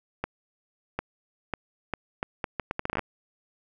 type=accelerating click train; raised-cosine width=0.5 ms; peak=-13 dBFS; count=16; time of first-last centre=0.24-2.993 s; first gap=750 ms; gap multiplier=0.73; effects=none